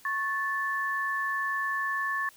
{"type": "tone pair together", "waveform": "sine", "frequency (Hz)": [1100.1, 1749], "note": ["C#6", "A6"], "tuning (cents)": [-14, -11], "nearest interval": "minor sixth", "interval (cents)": 803, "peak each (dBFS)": [-31, -29], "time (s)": [0.05, 2.29], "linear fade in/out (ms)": 2, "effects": ["white hiss -56 dBFS RMS until 2.36 s"]}